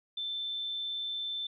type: tone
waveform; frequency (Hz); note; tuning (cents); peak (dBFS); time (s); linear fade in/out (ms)
sine; 3541; A7; +10; -33; 0.17-1.47; 5
effects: none